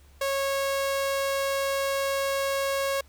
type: tone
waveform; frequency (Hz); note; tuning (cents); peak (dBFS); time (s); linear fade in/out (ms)
sawtooth; 549; C#5; -17; -21; 0.21-3.01; 5
effects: added 70 Hz sine -52 dBFS peak until 3.08 s + pink hiss -60 dBFS RMS until 3.08 s